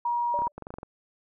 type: tone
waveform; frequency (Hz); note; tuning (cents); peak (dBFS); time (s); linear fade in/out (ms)
sine; 953; A#5; +38; -24; 0.05-0.48; 5
type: tone with exponential decay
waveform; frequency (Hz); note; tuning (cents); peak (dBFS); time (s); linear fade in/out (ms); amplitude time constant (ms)
sine; 588; D5; +2; -28; 0.34-0.52; 1; 39
type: clicks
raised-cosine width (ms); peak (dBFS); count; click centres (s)
1; -24; 10; 0.39 / 0.42 / 0.47 / 0.58 / 0.623 / 0.669 / 0.705 / 0.74 / 0.785 / 0.831
effects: none